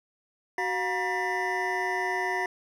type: tone cluster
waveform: triangle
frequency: 373.4 / 716 / 956 / 1788 / 1990 Hz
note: F#4 / F5 / A#5 / A6 / B6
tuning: +16 / +43 / +43 / +27 / +13 cents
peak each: -31 dBFS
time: 0.58-2.46 s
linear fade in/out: 2 ms
effects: none